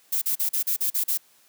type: noise bursts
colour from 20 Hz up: violet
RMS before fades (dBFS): -24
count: 8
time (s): 0.12-1.177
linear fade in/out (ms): 10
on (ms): 98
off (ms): 39
effects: white hiss -59 dBFS RMS until 1.48 s + high-pass 150 Hz 12 dB/octave